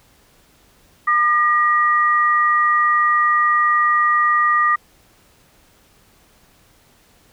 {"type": "tone pair together", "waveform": "sine", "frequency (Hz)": [1206.9, 1903], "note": ["D6", "A#6"], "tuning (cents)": [47, 35], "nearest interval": "minor sixth", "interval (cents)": 788, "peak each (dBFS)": [-14, -18], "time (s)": [1.07, 4.76], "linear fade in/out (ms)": 10, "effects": ["pink hiss -54 dBFS RMS until 7.32 s"]}